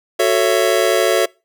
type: chord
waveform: square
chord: F# minor seventh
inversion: none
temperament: just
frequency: 370 / 444 / 555 / 666 Hz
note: F#4 / A4 / C#5 / E5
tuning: 0 / +16 / +2 / +18 cents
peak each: -19 dBFS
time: 0.19-1.26 s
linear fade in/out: 10 ms
effects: noise-tail reverb RT60 0.3 s tail -25 dB re dry